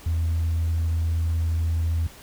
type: tone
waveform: sine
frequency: 82.3 Hz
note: E2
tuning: 2 cents flat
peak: -19 dBFS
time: 0.06-2.07 s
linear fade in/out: 5 ms
effects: tanh soft clip ceiling -18 dBFS + pink hiss -46 dBFS RMS until 2.22 s